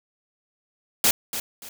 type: noise with echo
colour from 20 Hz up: white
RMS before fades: -18 dBFS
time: 1.04-1.11 s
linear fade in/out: 2 ms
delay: 290 ms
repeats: 2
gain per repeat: -11 dB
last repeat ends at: 1.69 s
effects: none